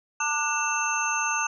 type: tone cluster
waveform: sine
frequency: 896 / 1190 / 1468 / 2669 / 6320 Hz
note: A5 / D6 / F#6 / E7 / G8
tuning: +31 / +22 / -14 / +21 / +13 cents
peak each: -30 dBFS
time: 0.2-1.47 s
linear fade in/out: 5 ms
effects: none